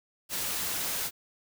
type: noise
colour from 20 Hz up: white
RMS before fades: -32 dBFS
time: 0.29-1.11 s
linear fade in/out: 50 ms
effects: none